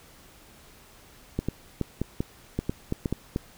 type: clicks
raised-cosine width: 3 ms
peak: -13 dBFS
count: 11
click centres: 1.39 / 1.486 / 1.813 / 2.016 / 2.205 / 2.59 / 2.695 / 2.924 / 3.058 / 3.126 / 3.361 s
effects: pink hiss -53 dBFS RMS until 3.57 s